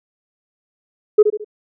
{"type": "tone with echo", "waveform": "sine", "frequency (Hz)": 422.3, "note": "G#4", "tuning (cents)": 29, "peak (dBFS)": -3, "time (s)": [1.18, 1.23], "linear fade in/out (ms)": 10, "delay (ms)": 72, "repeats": 3, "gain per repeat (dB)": -8, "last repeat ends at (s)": 1.446, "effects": ["tanh soft clip ceiling -1 dBFS"]}